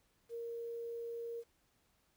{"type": "tone with quantisation", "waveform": "sine", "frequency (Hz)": 466.2, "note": "A#4", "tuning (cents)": 0, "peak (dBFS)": -40, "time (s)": [0.29, 1.44], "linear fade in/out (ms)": 50, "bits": 11, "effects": ["pink hiss -75 dBFS RMS until 2.16 s"]}